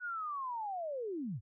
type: linear sweep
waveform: sine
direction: down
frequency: 1487 to 87 Hz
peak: -36 dBFS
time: 0-1.41 s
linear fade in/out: 50 ms
effects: none